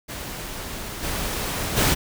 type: noise with level steps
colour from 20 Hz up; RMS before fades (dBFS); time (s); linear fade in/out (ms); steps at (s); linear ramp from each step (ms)
pink; -33 / -27 / -19; 0.08-1.95; 20; 1.02 / 1.76; 20
effects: none